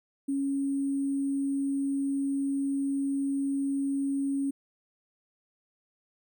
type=tone with sample-and-hold; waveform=sine; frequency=276.2 Hz; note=C#4; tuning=6 cents flat; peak=-26 dBFS; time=0.28-4.51 s; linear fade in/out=10 ms; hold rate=8820 Hz; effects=none